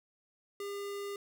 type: tone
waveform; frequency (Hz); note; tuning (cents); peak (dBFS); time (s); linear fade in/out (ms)
square; 402.9; G4; +48; -38; 0.6-1.16; 2
effects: none